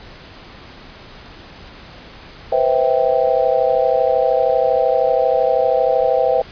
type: chord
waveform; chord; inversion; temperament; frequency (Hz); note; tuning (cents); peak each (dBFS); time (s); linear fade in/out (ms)
sine; C major seventh; third; just; 490.5 / 523.3 / 654.1 / 784.9; B4 / C5 / E5 / G5; -12 / 0 / -14 / +2; -19 / -17 / -18 / -20; 2.52-6.42; 5
effects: pink hiss -39 dBFS RMS until 6.51 s + resampled to 11025 Hz

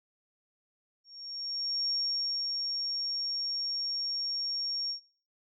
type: tone with ADSR envelope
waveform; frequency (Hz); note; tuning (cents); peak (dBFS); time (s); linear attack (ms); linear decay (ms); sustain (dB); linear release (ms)
sine; 5540; F8; -15; -28; 1.04-5; 850; 570; -3; 100
effects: noise-tail reverb RT60 0.5 s tail -23 dB re dry

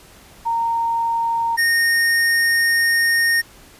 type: tone pair in turn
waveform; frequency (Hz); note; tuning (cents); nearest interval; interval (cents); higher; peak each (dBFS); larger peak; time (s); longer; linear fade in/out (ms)
sine / square; 923 / 1846; A#5 / A#6; -17 / -17; octave; 1200; second; -17 / -15; second; 0.45-1.57 / 1.57-3.42; second; 20
effects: pink hiss -46 dBFS RMS until 3.79 s + resampled to 32000 Hz

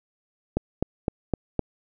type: click train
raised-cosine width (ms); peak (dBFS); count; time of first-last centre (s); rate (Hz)
2; -9; 5; 0.57-1.593; 3.91
effects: none

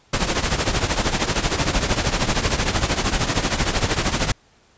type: noise with tremolo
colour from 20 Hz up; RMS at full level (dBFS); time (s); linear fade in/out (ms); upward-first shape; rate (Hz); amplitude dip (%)
pink; -17; 0.13-4.32; 5; triangle; 13; 80
effects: pink hiss -56 dBFS RMS until 4.77 s + resampled to 16000 Hz

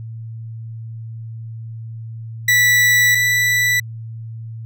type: tone pair in turn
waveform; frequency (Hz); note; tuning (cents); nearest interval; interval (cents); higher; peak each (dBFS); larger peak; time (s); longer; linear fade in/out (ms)
40% pulse; 1962 / 1971.8; B6 / B6; -12 / -3; unison; 9; second; -10 / -13; first; 2.48-3.15 / 3.15-3.8; first; 5
effects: added 113 Hz sine -28 dBFS peak until 4.65 s

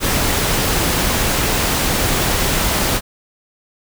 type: noise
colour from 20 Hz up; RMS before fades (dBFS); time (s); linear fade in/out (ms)
pink; -17; 0-3.01; 50
effects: none

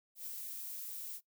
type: noise with ADSR envelope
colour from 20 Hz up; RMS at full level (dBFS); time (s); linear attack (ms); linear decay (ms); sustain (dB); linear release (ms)
violet; -42; 0.15-1.21; 120; 9; -2; 60
effects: noise-tail reverb RT60 0.1 s tail -17 dB re dry

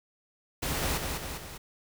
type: noise with echo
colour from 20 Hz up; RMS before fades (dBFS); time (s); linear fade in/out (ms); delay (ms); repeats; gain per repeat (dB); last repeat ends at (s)
pink; -31; 0.62-0.98; 10; 200; 3; -4; 1.58
effects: none

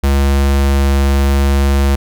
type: tone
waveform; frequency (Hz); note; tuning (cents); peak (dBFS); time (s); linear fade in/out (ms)
square; 69.2; C#2; -2; -10; 0.03-1.96; 10
effects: none

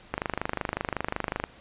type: click train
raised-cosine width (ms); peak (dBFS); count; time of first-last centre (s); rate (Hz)
0.5; -12; 34; 0.14-1.439; 25.4
effects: pink hiss -52 dBFS RMS until 1.6 s + resampled to 8000 Hz

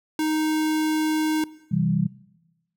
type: tone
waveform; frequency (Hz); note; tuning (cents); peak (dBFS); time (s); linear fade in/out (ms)
square; 311.1; D#4; 0; -22; 0.19-1.44; 2
type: chord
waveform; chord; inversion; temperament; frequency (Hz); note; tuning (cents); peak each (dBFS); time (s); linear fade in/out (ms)
sine; C major; none; equal; 130.81 / 164.81 / 196; C3 / E3 / G3; 0 / 0 / 0; -26 / -22 / -24; 1.71-2.07; 10
effects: noise-tail reverb RT60 1.0 s tail -20 dB re dry

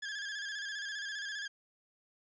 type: tone with vibrato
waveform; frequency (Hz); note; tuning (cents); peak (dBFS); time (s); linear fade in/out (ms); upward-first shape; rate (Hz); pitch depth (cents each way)
sawtooth; 1661.2; G#6; 0; -34; 0.02-1.48; 10; square; 15; 52
effects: resampled to 16000 Hz + 11-bit

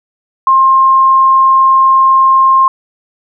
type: tone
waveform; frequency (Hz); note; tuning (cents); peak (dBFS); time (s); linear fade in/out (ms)
sine; 1062; C6; +25; -4; 0.47-2.68; 2
effects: none

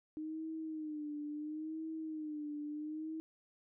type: tone with vibrato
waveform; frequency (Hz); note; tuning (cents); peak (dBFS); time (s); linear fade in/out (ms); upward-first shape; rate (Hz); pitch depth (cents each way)
sine; 307.4; D#4; -21; -39; 0.17-3.2; 0; sine; 0.73; 69
effects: none

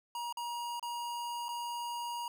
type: tone with dropouts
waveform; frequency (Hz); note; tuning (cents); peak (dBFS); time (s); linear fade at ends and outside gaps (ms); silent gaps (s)
square; 951; A#5; +34; -37; 0.15-2.28; 2; 0.326-0.371 / 0.796-0.827 / 1.484-1.489
effects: none

